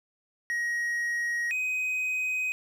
triangle tone pair in turn, 1890 / 2513 Hz, A#6 / D#7, +23 / +17 cents, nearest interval perfect fourth, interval 494 cents, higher second, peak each -25 / -25 dBFS, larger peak neither, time 0.5-1.51 / 1.51-2.52 s, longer neither, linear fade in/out 0 ms, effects none

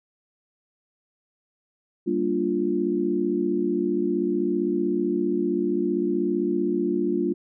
sine chord, G minor seventh, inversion none, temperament equal, 196 / 233.1 / 293.7 / 349.2 Hz, G3 / Bb3 / D4 / F4, 0 / 0 / 0 / 0 cents, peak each -29 / -29 / -27 / -24 dBFS, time 2.06-7.34 s, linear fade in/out 20 ms, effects none

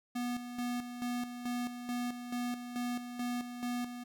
square tone with tremolo, 243.9 Hz, B3, 21 cents flat, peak -34 dBFS, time 0.15-4.04 s, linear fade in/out 10 ms, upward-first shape square, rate 2.3 Hz, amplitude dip 60%, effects none

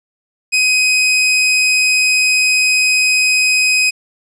sawtooth tone, 2515 Hz, D#7, 18 cents sharp, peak -7 dBFS, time 0.52-3.91 s, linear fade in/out 20 ms, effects resampled to 22050 Hz + 8-bit

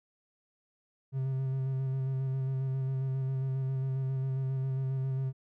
triangle tone with vibrato, 132.8 Hz, C3, 26 cents sharp, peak -27 dBFS, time 1.12-5.33 s, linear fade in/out 50 ms, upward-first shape square, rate 7.4 Hz, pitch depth 17 cents each way, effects none

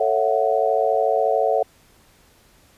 sine chord, F# minor seventh, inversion first, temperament just, 444 / 555 / 666 / 740 Hz, A4 / C#5 / E5 / F#5, +16 / +2 / +18 / 0 cents, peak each -22 dBFS, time 0-1.63 s, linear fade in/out 5 ms, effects pink hiss -55 dBFS RMS until 2.77 s + resampled to 32000 Hz

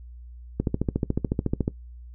click train, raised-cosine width 3 ms, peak -10 dBFS, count 16, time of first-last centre 0.6-1.679 s, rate 13.9 Hz, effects noise-tail reverb RT60 0.1 s tail -19 dB re dry + added 60 Hz sine -40 dBFS peak until 2.14 s

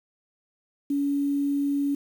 sine tone with quantisation, 282.9 Hz, C#4, 35 cents sharp, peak -22 dBFS, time 0.9-1.95 s, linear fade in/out 5 ms, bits 8, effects none

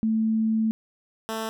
sine / 10% pulse tone pair in turn, 221 / 222 Hz, A3 / A3, +8 / +16 cents, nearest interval unison, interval 8 cents, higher second, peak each -20 dBFS, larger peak neither, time 0.03-0.71 / 1.29-1.49 s, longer first, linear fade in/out 0 ms, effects none

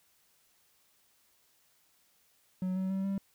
triangle tone with pitch steps, 185 / 188.56 / 192.19 / 195.89 Hz, F#3 / F#3 / G3 / G3, 0 / +33 / -34 / -1 cents, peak -28 dBFS, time 2.62-3.18 s, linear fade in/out 2 ms, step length 140 ms, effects white hiss -69 dBFS RMS until 3.34 s

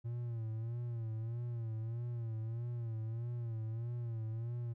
triangle tone with vibrato, 115.4 Hz, A#2, 17 cents flat, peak -35 dBFS, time 0.04-4.74 s, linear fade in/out 20 ms, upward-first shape sine, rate 1.6 Hz, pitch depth 76 cents each way, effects none

